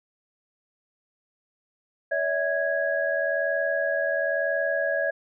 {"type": "tone cluster", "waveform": "sine", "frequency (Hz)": [567, 648, 1658], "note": ["C#5", "E5", "G#6"], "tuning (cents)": [39, -30, -3], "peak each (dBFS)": -27, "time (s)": [2.11, 5.11], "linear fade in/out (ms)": 10, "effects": []}